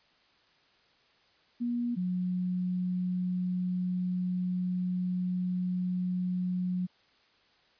sine tone pair in turn, 240 / 181.31 Hz, B3 / F#3, -49 / -35 cents, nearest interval perfect fourth, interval 486 cents, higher first, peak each -28 dBFS, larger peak neither, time 1.6-1.96 / 1.96-6.87 s, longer second, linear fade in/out 20 ms, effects white hiss -65 dBFS RMS until 7.79 s + resampled to 11025 Hz

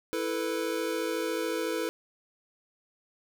square chord, E suspended fourth, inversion none, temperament equal, 329.6 / 440 / 493.9 Hz, E4 / A4 / B4, 0 / 0 / 0 cents, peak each -34 dBFS, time 0.13-1.89 s, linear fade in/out 0 ms, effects none

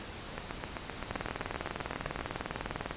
two click trains, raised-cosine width 0.5 ms, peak -18 / -20 dBFS, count 37 / 15, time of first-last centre 1.11-2.91 / 0.38-2.191 s, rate 20 / 7.73 Hz, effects pink hiss -43 dBFS RMS until 2.96 s + resampled to 8000 Hz

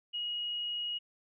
sine tone, 2892 Hz, F#7, 40 cents flat, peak -33 dBFS, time 0.13-0.99 s, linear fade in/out 20 ms, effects none

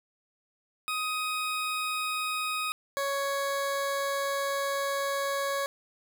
20% pulse tone pair in turn, 1254 / 556 Hz, D#6 / C#5, +13 / +5 cents, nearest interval octave + major second, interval 1408 cents, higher first, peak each -24 / -23 dBFS, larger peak second, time 0.88-2.72 / 2.97-5.66 s, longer second, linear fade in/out 0 ms, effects none

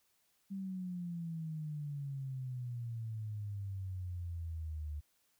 sine exponential sweep, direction down, 196.8 to 73.42 Hz, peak -38 dBFS, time 0.5-5.01 s, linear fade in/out 20 ms, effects white hiss -75 dBFS RMS until 5.39 s

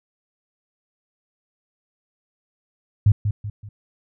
sine tone with echo, 103.83 Hz, G#2, in tune, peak -10 dBFS, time 3.06-3.12 s, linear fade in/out 5 ms, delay 190 ms, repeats 3, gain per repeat -8 dB, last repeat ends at 3.69 s, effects none

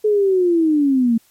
sine linear sweep, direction down, 430.9 to 223 Hz, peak -12 dBFS, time 0.04-1.18 s, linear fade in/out 10 ms, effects white hiss -56 dBFS RMS until 1.3 s + MP3 64 kbps

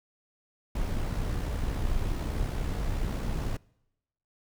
brown noise with amplitude modulation, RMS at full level -28 dBFS, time 0.75-3.57 s, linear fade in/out 5 ms, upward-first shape sine, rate 64.5 Hz, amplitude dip 40%, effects noise-tail reverb RT60 0.9 s tail -25 dB re dry

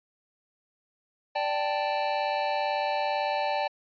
square chord, D suspended fourth, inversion none, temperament just, 587.3 / 783.1 / 881 Hz, D5 / G5 / A5, 0 / -2 / +2 cents, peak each -31 dBFS, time 1.35-3.68 s, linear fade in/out 10 ms, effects resampled to 11025 Hz

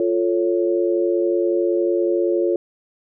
sine chord, F augmented, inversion none, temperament equal, 349.2 / 440 / 554.4 Hz, F4 / A4 / C#5, 0 / 0 / 0 cents, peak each -18 / -23 / -23 dBFS, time 0-2.56 s, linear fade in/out 2 ms, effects none

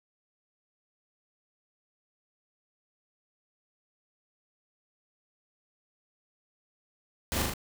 pink noise with echo, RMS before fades -31 dBFS, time 7.32-7.42 s, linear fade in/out 0 ms, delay 39 ms, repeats 3, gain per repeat -2 dB, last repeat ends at 7.537 s, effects none

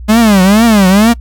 45% pulse tone with vibrato, 207.7 Hz, G#3, in tune, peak -4 dBFS, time 0.08-1.14 s, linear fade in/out 20 ms, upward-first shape triangle, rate 2.2 Hz, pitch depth 240 cents each way, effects noise-tail reverb RT60 0.1 s tail -24 dB re dry + added 60 Hz sine -23 dBFS peak until 1.2 s

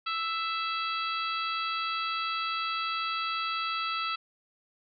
harmonic tone with a mistuned harmonic, 659.3 Hz, E5, in tune, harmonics 2 / 3 / 4 / 5 / 6 / 7, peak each -31 / -43 / -36 / -39 / -40 / -42 dBFS, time 0.06-4.16 s, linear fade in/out 10 ms, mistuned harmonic 3, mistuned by +25 cents, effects none

